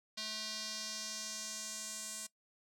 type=tone with band-pass filter sweep; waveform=square; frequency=216.4 Hz; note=A3; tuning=29 cents flat; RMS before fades=-43 dBFS; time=0.17-2.27 s; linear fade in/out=10 ms; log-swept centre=4500 to 8000 Hz; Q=2.4; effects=noise-tail reverb RT60 0.1 s tail -19 dB re dry